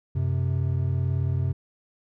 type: tone pair together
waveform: triangle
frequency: 92.5 / 130.81 Hz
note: F#2 / C3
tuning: 0 / 0 cents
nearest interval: tritone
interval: 600 cents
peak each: -23 dBFS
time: 0.15-1.53 s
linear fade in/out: 10 ms
effects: none